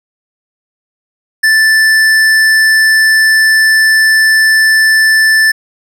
triangle tone with hard clipping, 1760 Hz, A6, in tune, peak -7 dBFS, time 1.43-5.52 s, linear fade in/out 10 ms, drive 16 dB, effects none

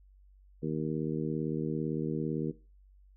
harmonic tone, 77.78 Hz, D#2, in tune, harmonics 2 / 3 / 4 / 5 / 6, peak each -34 / -36 / -37 / -38 / -39 dBFS, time 0.62-2.52 s, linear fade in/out 20 ms, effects noise-tail reverb RT60 0.3 s tail -17 dB re dry + added 48 Hz sine -56 dBFS peak until 3.16 s

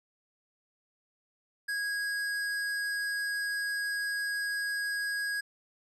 square tone, 1649 Hz, G#6, 13 cents flat, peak -31 dBFS, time 1.68-5.41 s, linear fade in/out 10 ms, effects low-pass 11000 Hz 12 dB/octave

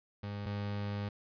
30% pulse tone pair in turn, 102.1 / 102.1 Hz, G#2 / G#2, -29 / -29 cents, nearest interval unison, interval 0 cents, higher neither, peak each -35 / -32 dBFS, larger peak second, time 0.23-0.46 / 0.46-1.09 s, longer second, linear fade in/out 5 ms, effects resampled to 11025 Hz

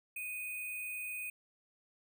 sine tone with sample-and-hold, 2489 Hz, D#7, in tune, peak -38 dBFS, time 0.16-1.3 s, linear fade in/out 5 ms, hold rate 11025 Hz, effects none

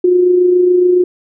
sine tone with amplitude modulation, 359.7 Hz, F#4, 49 cents flat, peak -5 dBFS, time 0.04-1.04 s, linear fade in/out 5 ms, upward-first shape sine, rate 27.1 Hz, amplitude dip 40%, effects none

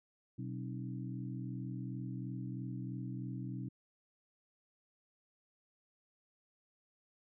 harmonic tone with a mistuned harmonic, 63 Hz, B1, 35 cents sharp, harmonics 2 / 3 / 4 / 5, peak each -41 / -45 / -47 / -49 dBFS, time 0.38-3.69 s, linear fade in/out 10 ms, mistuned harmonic 4, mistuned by +130 cents, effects none

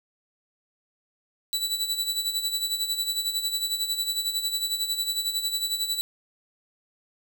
sawtooth tone with tremolo, 3951 Hz, B7, in tune, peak -20 dBFS, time 1.53-6.01 s, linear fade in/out 0 ms, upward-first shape sine, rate 11 Hz, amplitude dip 65%, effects none

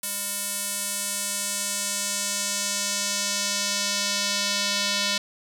square tone with band-pass filter sweep, 201.9 Hz, G#3, 49 cents flat, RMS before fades -27 dBFS, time 0.03-5.18 s, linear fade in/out 5 ms, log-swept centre 11000 to 4400 Hz, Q 1.5, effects none

